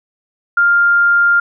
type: tone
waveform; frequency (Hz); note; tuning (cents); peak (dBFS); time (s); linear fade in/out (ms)
sine; 1400; F6; +4; -8; 0.57-1.4; 5
effects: none